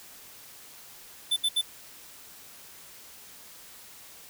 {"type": "tone bursts", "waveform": "square", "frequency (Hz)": 3520, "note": "A7", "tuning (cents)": 0, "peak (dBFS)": -23, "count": 3, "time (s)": [1.31, 1.615], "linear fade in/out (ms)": 10, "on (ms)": 55, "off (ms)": 70, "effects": ["white hiss -49 dBFS RMS until 4.29 s"]}